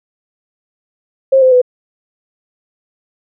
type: tone with pitch steps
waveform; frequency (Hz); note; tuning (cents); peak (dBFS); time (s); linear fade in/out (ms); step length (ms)
sine; 534 / 516.4 / 499.4; C5 / C5 / B4; +35 / -23 / +19; -5; 1.32-1.617; 10; 99
effects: none